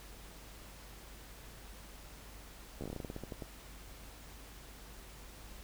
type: slowing click train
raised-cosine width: 2 ms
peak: -28 dBFS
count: 15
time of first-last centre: 2.81-3.422 s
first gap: 13 ms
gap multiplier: 1.17
effects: added 50 Hz sine -53 dBFS peak until 5.63 s + pink hiss -54 dBFS RMS until 5.63 s

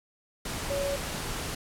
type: tone in noise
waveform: sine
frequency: 560 Hz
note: C#5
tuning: 18 cents sharp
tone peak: -28 dBFS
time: 0.7-0.96 s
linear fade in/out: 5 ms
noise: pink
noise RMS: -34 dBFS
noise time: 0.45-1.55 s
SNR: +3 dB
effects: low-pass 12000 Hz 12 dB/octave

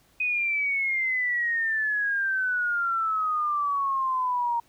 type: exponential sweep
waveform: sine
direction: down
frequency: 2510 to 932.3 Hz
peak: -23 dBFS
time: 0.2-4.6 s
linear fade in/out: 5 ms
effects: pink hiss -62 dBFS RMS until 4.68 s

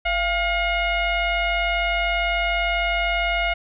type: tone with frequency modulation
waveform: sine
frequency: 1417 Hz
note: F6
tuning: 25 cents sharp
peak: -19 dBFS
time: 0.05-3.54 s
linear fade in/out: 10 ms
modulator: 733 Hz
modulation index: 1.8
effects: none

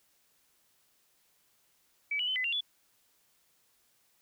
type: tone with pitch steps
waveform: sine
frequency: 2292 / 2946 / 3049 / 2017 / 2771 / 3436 Hz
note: D7 / F#7 / G7 / B6 / F7 / A7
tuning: -43 / -8 / -49 / +36 / -14 / -42 cents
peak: -29 dBFS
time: 2.11-2.608 s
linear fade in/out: 5 ms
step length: 83 ms
effects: white hiss -70 dBFS RMS until 4.21 s

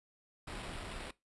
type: noise with sample-and-hold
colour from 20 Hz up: pink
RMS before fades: -44 dBFS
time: 0.47-1.11 s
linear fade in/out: 5 ms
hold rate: 6300 Hz
effects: noise-tail reverb RT60 0.2 s tail -20 dB re dry + resampled to 24000 Hz

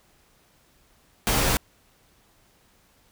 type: noise with comb filter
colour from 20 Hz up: pink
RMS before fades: -22 dBFS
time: 1.27-1.57 s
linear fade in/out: 0 ms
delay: 12 ms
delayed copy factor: -0.75
effects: pink hiss -61 dBFS RMS until 3.11 s

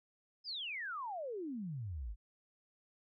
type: exponential sweep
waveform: sine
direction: down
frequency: 5210 to 45.58 Hz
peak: -39 dBFS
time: 0.44-2.16 s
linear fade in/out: 50 ms
effects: none

